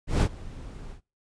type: noise with ADSR envelope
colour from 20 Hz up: brown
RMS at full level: -17 dBFS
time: 0.07-1.01 s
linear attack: 150 ms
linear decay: 62 ms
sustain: -23 dB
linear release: 100 ms
effects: noise-tail reverb RT60 0.3 s tail -24 dB re dry + resampled to 22050 Hz